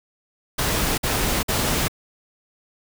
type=noise bursts; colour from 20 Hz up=pink; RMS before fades=-22 dBFS; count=3; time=0.58-1.882 s; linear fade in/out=10 ms; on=400 ms; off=51 ms; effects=none